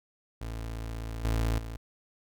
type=tone with level steps; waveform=30% pulse; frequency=55.9 Hz; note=A1; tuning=28 cents sharp; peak=-32 / -23 / -34 dBFS; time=0.41-1.77 s; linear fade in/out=5 ms; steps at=1.24 / 1.58 s; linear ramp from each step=5 ms; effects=none